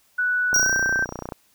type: tone with pitch glide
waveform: sine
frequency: 1480 to 1560.8 Hz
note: F#6 to G6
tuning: 0 to -8 cents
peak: -19 dBFS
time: 0.18-1.05 s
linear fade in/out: 10 ms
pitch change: +92 cents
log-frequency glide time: 0.57-0.72 s
type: click train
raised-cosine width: 1 ms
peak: -16 dBFS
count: 25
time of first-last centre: 0.53-1.322 s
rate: 30.3 Hz
type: tone with exponential decay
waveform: square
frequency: 5710 Hz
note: F8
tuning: 37 cents sharp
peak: -16 dBFS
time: 0.54-1.28 s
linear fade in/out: 5 ms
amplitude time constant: 160 ms
effects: white hiss -61 dBFS RMS until 1.54 s